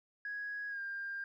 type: tone with pitch glide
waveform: sine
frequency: 1661.2 to 1599.1 Hz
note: G#6 to G6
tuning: 0 to +34 cents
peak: -37 dBFS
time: 0.25-1.24 s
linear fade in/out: 2 ms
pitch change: -66 cents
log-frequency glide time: 0.69-0.8 s
effects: tanh soft clip ceiling -33 dBFS + 13-bit